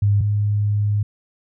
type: tone pair in turn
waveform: sine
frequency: 102 / 103.66 Hz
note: G#2 / G#2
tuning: -31 / -3 cents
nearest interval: unison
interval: 28 cents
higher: second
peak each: -13 / -16 dBFS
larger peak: first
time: 0.02-0.21 / 0.21-1.03 s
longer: second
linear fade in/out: 5 ms
effects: none